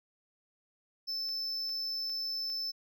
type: tone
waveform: triangle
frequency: 5274 Hz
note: E8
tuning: in tune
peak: -32 dBFS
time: 1.07-2.72 s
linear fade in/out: 20 ms
type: click train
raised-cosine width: 0.2 ms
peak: -37 dBFS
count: 4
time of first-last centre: 1.29-2.5 s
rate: 2.48 Hz
effects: none